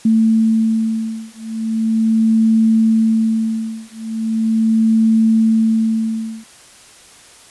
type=beating tone pair; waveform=sine; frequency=222.6 / 222.99 Hz; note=A3 / A3; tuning=+20 / +23 cents; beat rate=0.39 Hz; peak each=-15 dBFS; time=0.05-6.44 s; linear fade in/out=5 ms; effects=white hiss -43 dBFS RMS until 7.5 s + resampled to 24000 Hz